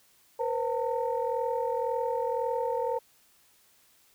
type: tone cluster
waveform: sine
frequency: 477.1 / 519 / 900 Hz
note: A#4 / C5 / A5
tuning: +40 / -14 / +39 cents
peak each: -30 / -31 / -31 dBFS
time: 0.39-2.99 s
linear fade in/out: 10 ms
effects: tanh soft clip ceiling -18 dBFS + white hiss -63 dBFS RMS until 4.14 s